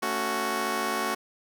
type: chord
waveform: 10% pulse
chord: F# minor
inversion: first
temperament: just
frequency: 222 / 277.5 / 370 Hz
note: A3 / C#4 / F#4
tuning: +16 / +2 / 0 cents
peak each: -24 / -26 / -22 dBFS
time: 0.02-1.15 s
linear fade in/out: 10 ms
effects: none